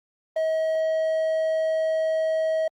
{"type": "tone", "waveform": "triangle", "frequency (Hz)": 638, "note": "D#5", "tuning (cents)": 43, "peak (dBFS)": -19, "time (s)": [0.36, 2.68], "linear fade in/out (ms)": 5, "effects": ["Opus 24 kbps"]}